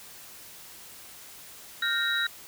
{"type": "tone cluster", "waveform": "sine", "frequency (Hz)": [1404, 1559, 1846, 3856], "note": ["F6", "G6", "A#6", "B7"], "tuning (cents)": [9, -10, -17, -42], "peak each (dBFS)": [-30, -32, -30, -29], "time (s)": [1.82, 2.27], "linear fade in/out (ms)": 5, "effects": ["white hiss -47 dBFS RMS until 2.47 s"]}